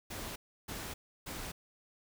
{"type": "noise bursts", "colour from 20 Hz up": "pink", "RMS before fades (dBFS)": -42, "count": 3, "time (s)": [0.1, 1.52], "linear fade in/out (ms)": 10, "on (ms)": 260, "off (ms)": 320, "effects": []}